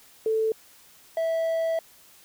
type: tone pair in turn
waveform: sine / triangle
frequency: 441.3 / 654.9 Hz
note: A4 / E5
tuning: +5 / -11 cents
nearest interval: perfect fifth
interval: 684 cents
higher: second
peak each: -21 dBFS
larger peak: neither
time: 0.26-0.52 / 1.17-1.79 s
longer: second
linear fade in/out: 2 ms
effects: white hiss -54 dBFS RMS until 2.24 s